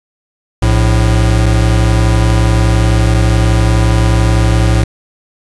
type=tone pair together; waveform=square; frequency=58.27 / 110 Hz; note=A#1 / A2; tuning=0 / 0 cents; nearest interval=major seventh; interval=1100 cents; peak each=-11 dBFS; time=0.62-4.84 s; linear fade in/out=5 ms; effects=resampled to 24000 Hz + 7-bit